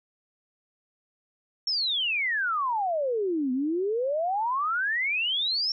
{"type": "exponential two-way sweep", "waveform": "sine", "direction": "down then up", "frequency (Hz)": [5510, 247.7, 5510], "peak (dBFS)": -24, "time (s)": [1.67, 5.72], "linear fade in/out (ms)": 2, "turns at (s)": 3.52, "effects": []}